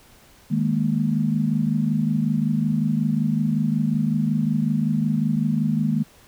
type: chord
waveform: sine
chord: D# suspended fourth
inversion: none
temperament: equal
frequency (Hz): 155.56 / 207.7 / 233.1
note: D#3 / G#3 / A#3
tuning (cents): 0 / 0 / 0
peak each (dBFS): -23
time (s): 0.5-6.04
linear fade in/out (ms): 20
effects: pink hiss -52 dBFS RMS until 6.27 s